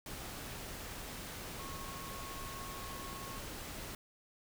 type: tone in noise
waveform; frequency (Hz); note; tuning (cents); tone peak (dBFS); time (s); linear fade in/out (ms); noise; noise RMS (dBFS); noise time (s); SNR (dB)
sine; 1094; C#6; -23; -48; 1.59-3.39; 2; pink; -45; 0.06-3.95; -6
effects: none